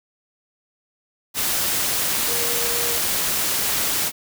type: tone in noise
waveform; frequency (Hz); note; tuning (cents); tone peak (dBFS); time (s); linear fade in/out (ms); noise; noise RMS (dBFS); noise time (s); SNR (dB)
sine; 474; A#4; +29; -30; 2.27-2.99; 50; white; -22; 1.34-4.12; -11
effects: none